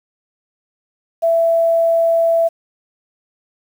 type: tone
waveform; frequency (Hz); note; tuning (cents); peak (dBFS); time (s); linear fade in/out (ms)
sine; 665; E5; +15; -11; 1.22-2.49; 20
effects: 7-bit